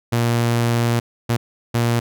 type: tone bursts at uneven times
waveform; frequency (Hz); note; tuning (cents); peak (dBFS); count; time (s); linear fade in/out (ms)
sawtooth; 117.9; A#2; +20; -12; 3; 0.12-1 / 1.29-1.37 / 1.74-2; 10
effects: none

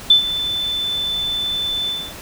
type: tone with ADSR envelope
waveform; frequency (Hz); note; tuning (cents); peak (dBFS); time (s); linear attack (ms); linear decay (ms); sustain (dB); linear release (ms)
sine; 3520; A7; 0; -5; 0.1-2.14; 5; 110; -14; 260
effects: pink hiss -35 dBFS RMS until 2.21 s

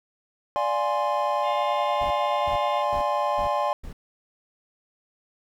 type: chord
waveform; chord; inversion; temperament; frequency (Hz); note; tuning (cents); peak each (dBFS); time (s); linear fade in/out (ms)
triangle; D half-diminished seventh; none; equal; 587.3 / 698.5 / 830.6 / 1046.5; D5 / F5 / Ab5 / C6; 0 / 0 / 0 / 0; -25 / -29 / -25 / -25; 0.56-3.73; 0
type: harmonic tone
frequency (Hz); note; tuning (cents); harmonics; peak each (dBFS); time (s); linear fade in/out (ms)
708; F5; +23; 1 / 3 / 4 / 5; -35 / -40 / -41 / -42; 1.42-2.85; 50
type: noise bursts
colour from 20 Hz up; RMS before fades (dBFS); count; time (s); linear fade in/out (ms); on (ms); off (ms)
brown; -36; 5; 2.01-3.93; 5; 96; 360
effects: none

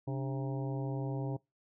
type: harmonic tone with a mistuned harmonic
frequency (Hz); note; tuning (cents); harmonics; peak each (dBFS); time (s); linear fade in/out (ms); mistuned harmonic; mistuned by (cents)
133.8; C3; +39; 1 / 2 / 3 / 4 / 5 / 6 / 7; -34 / -40 / -44 / -46 / -48 / -50 / -51; 0.07-1.37; 10; 2; +140
effects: noise-tail reverb RT60 0.2 s tail -23 dB re dry

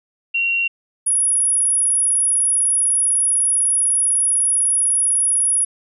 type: tone pair in turn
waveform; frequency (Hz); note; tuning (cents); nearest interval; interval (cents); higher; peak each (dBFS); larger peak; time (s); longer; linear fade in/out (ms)
sine; 2747 / 10338; F7 / E9; -29 / -35; octave + major seventh; 2294; second; -16 / -14; second; 0.34-0.68 / 1.06-5.65; second; 10
effects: none

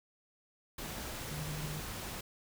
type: tone in noise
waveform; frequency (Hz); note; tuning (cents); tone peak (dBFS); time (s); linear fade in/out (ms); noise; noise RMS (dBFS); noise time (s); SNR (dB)
sine; 152.2; D#3; -38; -39; 1.31-1.8; 5; pink; -42; 0.78-2.21; 0
effects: none

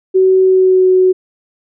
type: tone with pitch glide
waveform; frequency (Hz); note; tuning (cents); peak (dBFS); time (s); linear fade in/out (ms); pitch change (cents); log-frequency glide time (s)
sine; 376.6 to 371.2; F#4 to F#4; +31 to +6; -6; 0.14-1.13; 20; -25; 0.42-0.88
effects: none

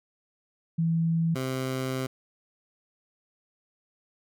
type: tone pair in turn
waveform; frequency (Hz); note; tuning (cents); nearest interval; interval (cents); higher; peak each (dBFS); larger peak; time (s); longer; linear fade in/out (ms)
sine / 15% pulse; 164.81 / 130.81; E3 / C3; 0 / 0; major third; 400; first; -22; neither; 0.78-1.35 / 1.35-2.07; second; 10
effects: none

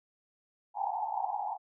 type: band-pass noise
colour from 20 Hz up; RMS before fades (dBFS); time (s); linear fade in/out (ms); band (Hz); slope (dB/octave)
white; -34; 0.74-1.58; 50; 740 to 900; 96
effects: none

